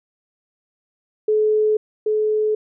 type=tone pair in turn; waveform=sine; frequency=428.8 / 428.8 Hz; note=A4 / A4; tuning=-45 / -45 cents; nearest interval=unison; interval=0 cents; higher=neither; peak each=-14 / -16 dBFS; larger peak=first; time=1.28-1.77 / 2.06-2.55 s; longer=neither; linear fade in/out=5 ms; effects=none